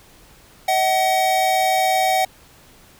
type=tone pair together; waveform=square; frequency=633 / 752.8 Hz; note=D#5 / F#5; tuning=+30 / +30 cents; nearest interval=minor third; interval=300 cents; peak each=-24 / -17 dBFS; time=0.68-2.25 s; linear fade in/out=5 ms; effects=pink hiss -49 dBFS RMS until 2.99 s